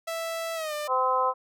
sawtooth tone with pitch glide, 659.3 to 597.6 Hz, E5 to D5, 0 to +30 cents, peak -26 dBFS, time 0.07-0.88 s, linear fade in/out 10 ms, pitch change -170 cents, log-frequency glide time 0.55-0.74 s
harmonic tone, 257.5 Hz, C4, 28 cents flat, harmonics 2 / 3 / 4 / 5, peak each -28 / -30 / -24 / -29 dBFS, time 0.87-1.34 s, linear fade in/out 50 ms
effects none

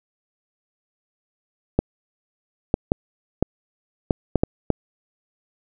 clicks, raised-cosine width 2 ms, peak -3 dBFS, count 8, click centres 1.79 / 2.741 / 2.919 / 3.426 / 4.108 / 4.357 / 4.435 / 4.703 s, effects none

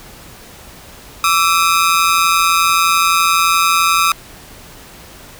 sawtooth ring-modulated tone, 1244.5 Hz, D#6, in tune, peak -4 dBFS, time 1.24-4.12 s, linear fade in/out 0 ms, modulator 85.8 Hz, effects pink hiss -38 dBFS RMS until 5.39 s

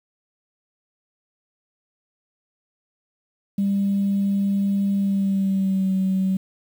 sine tone with pitch glide, 198.6 to 189.85 Hz, G3 to F#3, +23 to +45 cents, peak -17 dBFS, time 3.58-6.37 s, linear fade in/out 5 ms, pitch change -78 cents, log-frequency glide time 4.94-5.93 s, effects tanh soft clip ceiling -14 dBFS + 8-bit

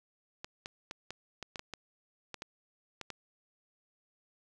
clicks, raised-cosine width 0.2 ms, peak -23 dBFS, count 12, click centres 0.445 / 0.659 / 0.911 / 1.106 / 1.427 / 1.558 / 1.594 / 1.737 / 2.343 / 2.421 / 3.013 / 3.103 s, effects none

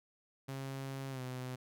sawtooth tone with pitch glide, 135.2 to 127.61 Hz, C#3 to C3, -43 to -43 cents, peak -36 dBFS, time 0.48-1.56 s, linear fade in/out 10 ms, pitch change -100 cents, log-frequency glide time 1.1-1.21 s, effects none

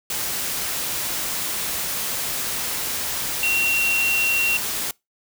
sine tone in noise, 2739 Hz, F7, 34 cents flat, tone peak -18 dBFS, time 3.43-4.57 s, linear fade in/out 2 ms, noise white, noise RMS -26 dBFS, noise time 0.1-4.91 s, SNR +5 dB, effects noise-tail reverb RT60 0.2 s tail -24 dB re dry

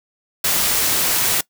white noise, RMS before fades -18 dBFS, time 0.44-1.41 s, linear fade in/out 5 ms, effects noise-tail reverb RT60 0.1 s tail -21 dB re dry

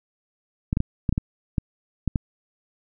clicks, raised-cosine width 5 ms, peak -9 dBFS, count 9, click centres 0.729 / 0.771 / 0.804 / 1.092 / 1.126 / 1.179 / 1.582 / 2.077 / 2.158 s, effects none

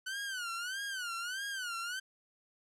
sawtooth tone with vibrato, 1490 Hz, F#6, 12 cents sharp, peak -33 dBFS, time 0.06-2 s, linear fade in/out 10 ms, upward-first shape sine, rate 1.6 Hz, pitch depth 160 cents each way, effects low-pass 11000 Hz 12 dB/octave

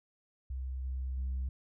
sine tone with level steps, 65 Hz, C2, 11 cents flat, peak -34 / -32 / -30 dBFS, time 0.5-1.49 s, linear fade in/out 5 ms, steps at 0.84 / 1.17 s, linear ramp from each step 10 ms, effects tanh soft clip ceiling -30 dBFS

